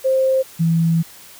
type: tone pair in turn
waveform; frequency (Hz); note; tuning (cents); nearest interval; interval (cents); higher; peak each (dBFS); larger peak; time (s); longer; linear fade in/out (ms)
sine; 527 / 165.13; C5 / E3; +12 / +3; octave + minor sixth; 2009; first; -13; neither; 0.04-0.43 / 0.59-1.03; second; 20
effects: white hiss -42 dBFS RMS until 1.39 s